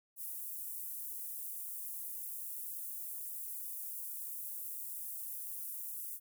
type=high-pass noise; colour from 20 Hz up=pink; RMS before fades=-43 dBFS; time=0.16-6.2 s; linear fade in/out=50 ms; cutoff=11000 Hz; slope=24 dB/octave; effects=none

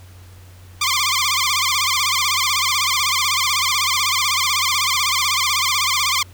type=tone with vibrato; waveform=10% pulse; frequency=1113 Hz; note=C#6; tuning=7 cents sharp; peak=-8 dBFS; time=0.81-6.23 s; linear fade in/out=5 ms; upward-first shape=sine; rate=16 Hz; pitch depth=150 cents each way; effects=added 91 Hz sine -40 dBFS peak until 6.33 s + pink hiss -49 dBFS RMS until 6.33 s

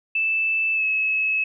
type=tone with pitch glide; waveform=sine; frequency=2637 to 2583 Hz; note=E7 to E7; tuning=0 to -36 cents; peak=-19 dBFS; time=0.15-1.44 s; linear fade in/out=5 ms; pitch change=-36 cents; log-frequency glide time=0.74-0.84 s; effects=none

